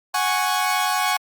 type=chord; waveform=sawtooth; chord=F# suspended second; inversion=none; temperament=equal; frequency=740 / 830.6 / 1108.7 Hz; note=F#5 / G#5 / C#6; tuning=0 / 0 / 0 cents; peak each=-20 dBFS; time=0.14-1.17 s; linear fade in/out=5 ms; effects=Opus 48 kbps